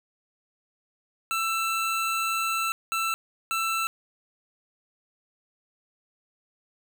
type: tone bursts at uneven times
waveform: 25% pulse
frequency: 1333 Hz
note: E6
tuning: 19 cents sharp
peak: -21 dBFS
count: 3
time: 1.31-2.72 / 2.92-3.14 / 3.51-3.87 s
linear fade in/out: 0 ms
effects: none